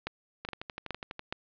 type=two click trains; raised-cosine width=0.3 ms; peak=-22 / -17 dBFS; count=10 / 4; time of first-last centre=0.45-1.194 / 0.07-1.325 s; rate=12.1 / 2.39 Hz; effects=resampled to 11025 Hz + 9-bit